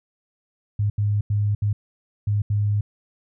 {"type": "tone bursts at uneven times", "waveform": "sine", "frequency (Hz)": 103.5, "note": "G#2", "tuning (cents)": -5, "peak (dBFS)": -18, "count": 6, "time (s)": [[0.79, 0.9], [0.98, 1.21], [1.3, 1.55], [1.62, 1.73], [2.27, 2.42], [2.5, 2.81]], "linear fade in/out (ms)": 5, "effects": []}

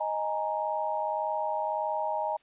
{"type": "chord", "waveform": "sine", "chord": "D# suspended fourth", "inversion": "none", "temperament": "equal", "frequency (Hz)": [622.3, 830.6, 932.3], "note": ["D#5", "G#5", "A#5"], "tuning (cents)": [0, 0, 0], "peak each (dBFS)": -32, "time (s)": [0, 2.37], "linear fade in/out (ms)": 10, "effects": ["white hiss -64 dBFS RMS until 2.42 s", "resampled to 8000 Hz"]}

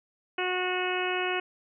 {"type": "harmonic tone", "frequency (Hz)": 365.1, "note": "F#4", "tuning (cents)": -23, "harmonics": [1, 2, 3, 4, 5, 6, 7, 8], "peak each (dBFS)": [-31, -34, -37, -35, -38, -38, -34, -37], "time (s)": [0.38, 1.4], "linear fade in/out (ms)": 5, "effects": []}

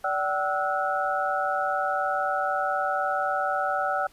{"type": "tone cluster", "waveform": "sine", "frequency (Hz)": [582, 763, 1311, 1455], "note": ["D5", "G5", "E6", "F#6"], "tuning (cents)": [-16, -47, -10, -29], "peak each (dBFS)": [-30, -27, -29, -31], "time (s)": [0.04, 4.07], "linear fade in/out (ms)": 5, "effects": ["pink hiss -57 dBFS RMS until 4.12 s", "resampled to 32000 Hz"]}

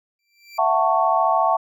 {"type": "tone with exponential growth", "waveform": "25% pulse", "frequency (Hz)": 2349, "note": "D7", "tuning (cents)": 0, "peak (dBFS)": -31, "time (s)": [0.19, 0.58], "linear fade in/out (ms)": 2, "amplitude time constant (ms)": 84}
{"type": "chord", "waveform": "sine", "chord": "F# minor seventh", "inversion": "third", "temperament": "just", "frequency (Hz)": [666, 740, 888, 1110], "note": ["E5", "F#5", "A5", "C#6"], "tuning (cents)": [18, 0, 16, 2], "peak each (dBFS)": -21, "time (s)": [0.58, 1.57], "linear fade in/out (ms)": 10}
{"effects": []}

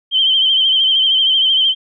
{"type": "tone with vibrato", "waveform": "sine", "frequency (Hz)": 3121, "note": "G7", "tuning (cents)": -8, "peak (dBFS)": -10, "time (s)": [0.11, 1.75], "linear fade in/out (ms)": 50, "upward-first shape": "sine", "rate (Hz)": 13, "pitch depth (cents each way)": 50, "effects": []}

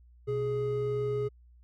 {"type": "tone pair together", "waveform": "triangle", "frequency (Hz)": [125.1, 417.6], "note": ["B2", "G#4"], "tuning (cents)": [23, 10], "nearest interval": "octave + major sixth", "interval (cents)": 2087, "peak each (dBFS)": [-32, -27], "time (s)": [0.27, 1.29], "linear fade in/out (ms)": 20, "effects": ["added 60 Hz sine -54 dBFS peak until 1.63 s"]}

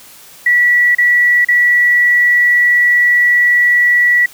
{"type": "tone with dropouts", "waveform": "sine", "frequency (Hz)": 1945, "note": "B6", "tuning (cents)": -27, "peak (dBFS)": -7, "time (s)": [0.46, 4.26], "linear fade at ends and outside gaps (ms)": 5, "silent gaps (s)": [[0.95, 0.983], [1.448, 1.485]], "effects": ["white hiss -39 dBFS RMS until 4.33 s"]}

